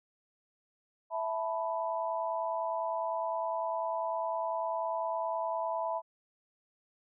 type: chord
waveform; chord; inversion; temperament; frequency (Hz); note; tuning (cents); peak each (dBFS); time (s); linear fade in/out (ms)
sine; E suspended fourth; none; just; 659.3 / 879 / 988.9; E5 / A5 / B5; 0 / -2 / +2; -34 / -37 / -35; 1.1-6.02; 50
effects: none